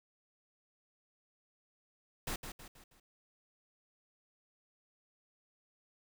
pink noise with echo, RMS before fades -38 dBFS, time 2.27-2.36 s, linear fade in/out 5 ms, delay 160 ms, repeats 4, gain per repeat -7 dB, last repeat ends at 3 s, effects none

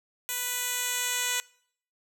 10% pulse tone with band-pass filter sweep, 493.9 Hz, B4, in tune, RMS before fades -30 dBFS, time 0.29-1.4 s, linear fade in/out 0 ms, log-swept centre 12000 to 6800 Hz, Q 0.78, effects noise-tail reverb RT60 0.6 s tail -23 dB re dry

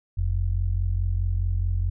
sine tone pair together, 44.65 / 89.4 Hz, F1 / F2, +39 / +41 cents, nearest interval octave, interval 1202 cents, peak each -24 dBFS, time 0.17-1.9 s, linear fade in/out 10 ms, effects none

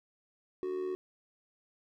triangle tone with amplitude modulation, 370 Hz, F#4, in tune, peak -28 dBFS, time 0.63-0.95 s, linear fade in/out 0 ms, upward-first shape sine, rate 78.1 Hz, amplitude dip 60%, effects none

